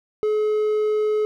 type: tone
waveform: triangle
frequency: 426.5 Hz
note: G#4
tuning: 46 cents sharp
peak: -16 dBFS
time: 0.23-1.25 s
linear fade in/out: 0 ms
effects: none